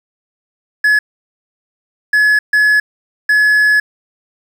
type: tone bursts at uneven times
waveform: triangle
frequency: 1700 Hz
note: G#6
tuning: 40 cents sharp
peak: -6 dBFS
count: 4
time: 0.84-0.99 / 2.13-2.39 / 2.53-2.8 / 3.29-3.8 s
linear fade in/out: 5 ms
effects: 7-bit

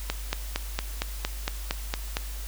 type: click train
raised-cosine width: 0.2 ms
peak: -9 dBFS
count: 10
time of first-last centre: 0.1-2.169 s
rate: 4.35 Hz
effects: added 50 Hz sine -33 dBFS peak until 2.47 s + white hiss -43 dBFS RMS until 2.47 s

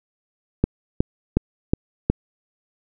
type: click train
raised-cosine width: 3 ms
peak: -3 dBFS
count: 5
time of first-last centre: 0.64-2.1 s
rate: 2.74 Hz
effects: none

